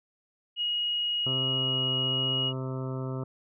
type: tone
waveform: sine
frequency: 2889 Hz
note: F#7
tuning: 42 cents flat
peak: -26 dBFS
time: 0.56-2.53 s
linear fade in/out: 50 ms
type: harmonic tone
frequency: 130.81 Hz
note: C3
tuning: in tune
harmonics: 1 / 2 / 3 / 4 / 5 / 7 / 8 / 9 / 10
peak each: -32 / -38 / -39 / -43 / -45 / -49 / -51 / -49 / -48 dBFS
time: 1.26-3.24 s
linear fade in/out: 5 ms
effects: none